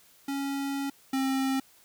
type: tone pair in turn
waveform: square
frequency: 277.2 / 266.9 Hz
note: C#4 / C4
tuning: 0 / +35 cents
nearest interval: minor second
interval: 65 cents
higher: first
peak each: -30 / -26 dBFS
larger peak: second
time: 0.28-0.9 / 1.13-1.6 s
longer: first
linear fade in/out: 5 ms
effects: white hiss -59 dBFS RMS until 1.84 s